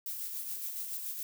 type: noise with tremolo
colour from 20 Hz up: violet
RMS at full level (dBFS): -37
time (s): 0.06-1.23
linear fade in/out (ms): 2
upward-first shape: sine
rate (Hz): 7.1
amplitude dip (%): 40
effects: none